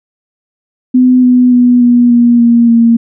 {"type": "tone with pitch steps", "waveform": "sine", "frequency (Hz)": [252.7, 249.1, 245.5, 242, 238.5, 235.1, 231.7], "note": ["B3", "B3", "B3", "B3", "A#3", "A#3", "A#3"], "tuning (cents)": [40, 15, -10, -35, 40, 15, -10], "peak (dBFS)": -3, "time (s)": [0.94, 2.97], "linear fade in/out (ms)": 10, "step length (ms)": 290, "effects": []}